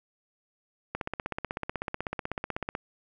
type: click train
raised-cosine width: 0.5 ms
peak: -16 dBFS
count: 30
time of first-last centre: 0.95-2.751 s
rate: 16.1 Hz
effects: none

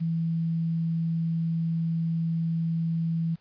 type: tone with quantisation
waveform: sine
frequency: 164.81 Hz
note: E3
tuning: in tune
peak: -24 dBFS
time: 0-3.36 s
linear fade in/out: 20 ms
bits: 9
effects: pink hiss -65 dBFS RMS until 3.4 s + resampled to 11025 Hz

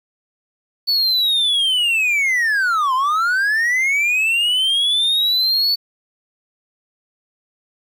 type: linear two-way sweep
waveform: triangle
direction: down then up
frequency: 4493 to 1003 to 4493 Hz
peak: -13 dBFS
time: 0.87-5.76 s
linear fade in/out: 20 ms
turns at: 2.94 s
effects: 8-bit

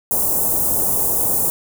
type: band-stop noise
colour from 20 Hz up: white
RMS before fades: -18 dBFS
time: 0.11-1.5 s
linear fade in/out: 0 ms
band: 860 to 8500 Hz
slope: 24 dB/octave
effects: none

